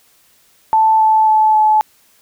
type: tone with pitch steps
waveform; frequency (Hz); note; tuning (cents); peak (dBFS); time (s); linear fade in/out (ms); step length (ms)
sine; 880 / 873.4 / 866.9 / 860.4; A5 / A5 / A5 / A5; 0 / -13 / -26 / -39; -8; 0.73-1.81; 0; 270
effects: white hiss -53 dBFS RMS until 2.21 s